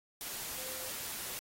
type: tone in noise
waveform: sine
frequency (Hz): 518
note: C5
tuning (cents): -17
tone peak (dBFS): -51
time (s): 0.58-0.91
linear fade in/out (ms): 0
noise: white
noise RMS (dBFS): -41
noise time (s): 0.21-1.39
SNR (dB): -13
effects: AAC 48 kbps